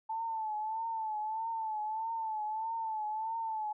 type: tone with vibrato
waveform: sine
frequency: 880 Hz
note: A5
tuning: in tune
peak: -33 dBFS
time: 0.09-3.73 s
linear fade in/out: 10 ms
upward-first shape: triangle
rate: 1.6 Hz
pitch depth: 72 cents each way
effects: none